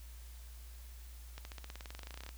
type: accelerating click train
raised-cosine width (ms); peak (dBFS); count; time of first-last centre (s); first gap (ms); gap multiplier
0.2; -29; 21; 1.38-2.291; 71; 0.95
effects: added 59 Hz sine -48 dBFS peak until 2.37 s + white hiss -60 dBFS RMS until 2.37 s